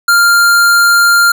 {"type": "tone", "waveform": "square", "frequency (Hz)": 1396.9, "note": "F6", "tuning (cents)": 0, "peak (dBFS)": -6, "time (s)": [0.08, 1.32], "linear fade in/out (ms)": 5, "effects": []}